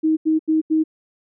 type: tone bursts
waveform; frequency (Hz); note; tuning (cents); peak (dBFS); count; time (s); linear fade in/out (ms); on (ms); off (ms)
sine; 315.3; D#4; +23; -14; 4; 0.03-0.839; 20; 140; 83
effects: none